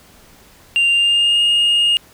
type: tone with pitch glide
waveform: sine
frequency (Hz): 2785 to 2845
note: F7 to F7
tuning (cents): -5 to +31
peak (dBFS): -9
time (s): 0.76-1.97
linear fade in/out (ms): 0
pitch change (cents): +36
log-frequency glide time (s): 0.9-1.41
effects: tanh soft clip ceiling -10 dBFS + pink hiss -47 dBFS RMS until 2.13 s